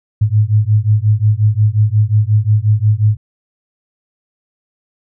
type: beating tone pair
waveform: sine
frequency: 103.83 / 109.43 Hz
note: G#2 / A2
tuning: 0 / -9 cents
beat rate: 5.6 Hz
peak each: -12 dBFS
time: 0.21-3.17 s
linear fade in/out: 10 ms
effects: none